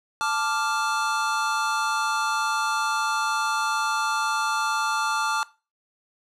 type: chord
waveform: square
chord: D minor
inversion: second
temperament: equal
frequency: 880 / 1174.7 / 1396.9 Hz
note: A5 / D6 / F6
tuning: 0 / 0 / 0 cents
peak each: -28 dBFS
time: 0.21-5.43 s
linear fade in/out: 0 ms
effects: noise-tail reverb RT60 0.3 s tail -19 dB re dry + low-pass 9000 Hz 12 dB/octave